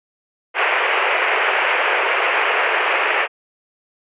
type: band-pass noise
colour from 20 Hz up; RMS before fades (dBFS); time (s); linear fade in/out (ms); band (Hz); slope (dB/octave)
white; -18; 0.54-3.28; 50; 390 to 2700; 48
effects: resampled to 8000 Hz